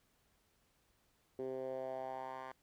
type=tone with band-pass filter sweep; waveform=10% pulse; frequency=130.81 Hz; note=C3; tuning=in tune; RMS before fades=-43 dBFS; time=1.39-2.52 s; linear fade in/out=2 ms; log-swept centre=380 to 1200 Hz; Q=3.3; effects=pink hiss -75 dBFS RMS until 2.62 s